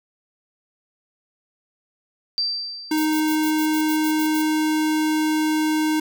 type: tone with exponential decay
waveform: sine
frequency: 4679 Hz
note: D8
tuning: 7 cents flat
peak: -18 dBFS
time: 2.38-3.53 s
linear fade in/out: 0 ms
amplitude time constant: 250 ms
type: tone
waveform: square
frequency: 310 Hz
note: D#4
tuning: 6 cents flat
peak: -19 dBFS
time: 2.91-6 s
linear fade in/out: 5 ms
type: noise bursts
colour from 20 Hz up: violet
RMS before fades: -32 dBFS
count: 10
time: 2.97-4.423 s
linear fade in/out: 10 ms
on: 85 ms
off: 67 ms
effects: none